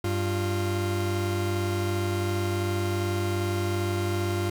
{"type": "tone pair together", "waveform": "40% pulse", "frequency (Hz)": [97.74, 348.3], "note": ["G2", "F4"], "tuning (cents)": [-5, -5], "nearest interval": "octave + minor seventh", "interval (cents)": 2200, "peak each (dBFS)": [-26, -28], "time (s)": [0.04, 4.5], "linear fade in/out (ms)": 5, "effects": ["9-bit"]}